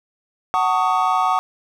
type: chord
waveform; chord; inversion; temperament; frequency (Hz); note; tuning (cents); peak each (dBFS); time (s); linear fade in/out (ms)
triangle; D# half-diminished seventh; first; just; 746.7 / 896 / 1120.1 / 1244.5; F#5 / A5 / C#6 / D#6; +16 / +31 / +18 / 0; -18 / -21 / -19 / -20; 0.54-1.39; 0
effects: none